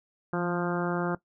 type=harmonic tone with a mistuned harmonic; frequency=175.4 Hz; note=F3; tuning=8 cents sharp; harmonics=1 / 2 / 3 / 4 / 5 / 6 / 7 / 8 / 9; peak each=-30 / -31 / -36 / -37 / -39 / -41 / -39 / -38 / -43 dBFS; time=0.33-1.15 s; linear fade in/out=2 ms; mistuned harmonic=1; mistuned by=-33 cents; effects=noise-tail reverb RT60 0.1 s tail -17 dB re dry